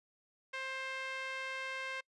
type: tone with band-pass filter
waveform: sawtooth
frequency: 528 Hz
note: C5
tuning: 16 cents sharp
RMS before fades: -41 dBFS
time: 0.53-2.01 s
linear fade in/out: 10 ms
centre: 2100 Hz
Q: 1.7
effects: noise-tail reverb RT60 0.1 s tail -26 dB re dry + resampled to 24000 Hz